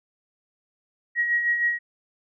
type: tone with tremolo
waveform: sine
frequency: 1900 Hz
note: A#6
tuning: 33 cents sharp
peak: -18 dBFS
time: 1.15-1.79 s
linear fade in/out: 50 ms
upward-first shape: sine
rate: 6.4 Hz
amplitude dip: 50%
effects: none